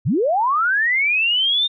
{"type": "linear sweep", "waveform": "sine", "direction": "up", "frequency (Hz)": [86.3, 3669], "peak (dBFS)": -15, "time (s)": [0.05, 1.68], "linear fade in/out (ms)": 20, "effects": []}